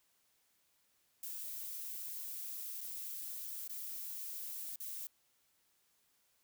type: noise with dropouts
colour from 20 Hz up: violet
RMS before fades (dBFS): -44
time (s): 1.23-5.07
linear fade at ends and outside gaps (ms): 2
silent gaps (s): 2.808-2.812 / 3.677-3.695 / 4.759-4.802
effects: white hiss -75 dBFS RMS until 6.43 s